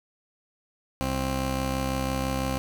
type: tone pair together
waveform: 15% pulse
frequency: 66 / 264 Hz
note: C2 / C4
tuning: +16 / +16 cents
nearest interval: 2 octaves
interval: 2400 cents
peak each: -22 / -24 dBFS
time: 1.01-2.58 s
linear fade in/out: 0 ms
effects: none